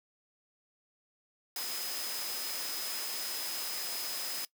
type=tone in noise; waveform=sine; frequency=5060 Hz; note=D#8; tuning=28 cents sharp; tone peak=-40 dBFS; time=1.56-4.45 s; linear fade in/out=2 ms; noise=white; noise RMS=-38 dBFS; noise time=1.56-4.45 s; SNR=-5 dB; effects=noise-tail reverb RT60 0.1 s tail -20 dB re dry + high-pass 300 Hz 12 dB/octave